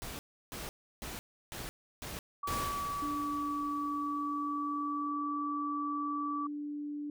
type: noise bursts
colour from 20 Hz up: pink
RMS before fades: -42 dBFS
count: 6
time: 0.02-2.69 s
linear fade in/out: 0 ms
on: 170 ms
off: 330 ms
type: tone with pitch glide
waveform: sine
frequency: 1145 to 1154.3 Hz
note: D6 to D6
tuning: -44 to -30 cents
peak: -34 dBFS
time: 2.43-6.47 s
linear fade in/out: 5 ms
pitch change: +14 cents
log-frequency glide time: 4.02-5.38 s
type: noise with exponential decay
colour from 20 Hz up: pink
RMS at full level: -38 dBFS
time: 2.47-5.1 s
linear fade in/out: 5 ms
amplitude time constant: 570 ms
type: tone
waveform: sine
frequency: 293.5 Hz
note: D4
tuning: 1 cent flat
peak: -36 dBFS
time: 3.02-7.1 s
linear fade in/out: 2 ms
effects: none